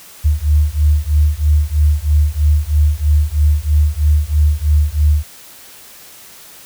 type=beating tone pair; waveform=sine; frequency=73.42 / 76.52 Hz; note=D2 / D#2; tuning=0 / -28 cents; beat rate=3.1 Hz; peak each=-13 dBFS; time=0.24-5.24 s; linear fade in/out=20 ms; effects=white hiss -39 dBFS RMS until 6.65 s